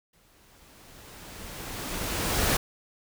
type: noise with exponential growth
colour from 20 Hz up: pink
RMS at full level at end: -23 dBFS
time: 0.13-2.57 s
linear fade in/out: 5 ms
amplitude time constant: 530 ms
effects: none